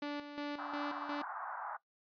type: tone with tremolo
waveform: sawtooth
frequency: 290.9 Hz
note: D4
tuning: 16 cents flat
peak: -33 dBFS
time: 0.02-1.22 s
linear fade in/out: 5 ms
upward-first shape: square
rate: 2.8 Hz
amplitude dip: 60%
type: band-pass noise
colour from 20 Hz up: pink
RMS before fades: -43 dBFS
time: 0.58-1.77 s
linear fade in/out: 10 ms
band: 750 to 1500 Hz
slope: 48 dB/octave
effects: noise-tail reverb RT60 0.1 s tail -17 dB re dry + resampled to 11025 Hz